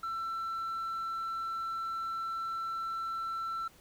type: tone with tanh clipping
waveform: triangle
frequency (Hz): 1340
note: E6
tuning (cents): +28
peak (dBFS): -34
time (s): 0.03-3.68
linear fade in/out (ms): 5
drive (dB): 7
effects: pink hiss -60 dBFS RMS until 3.8 s